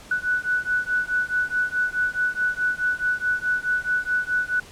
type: beating tone pair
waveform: sine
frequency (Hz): 1480 / 1484.7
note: F#6 / F#6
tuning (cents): 0 / +6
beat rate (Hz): 4.7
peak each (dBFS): -24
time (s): 0.11-4.6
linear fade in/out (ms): 5
effects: pink hiss -45 dBFS RMS until 4.71 s + low-pass 10000 Hz 12 dB/octave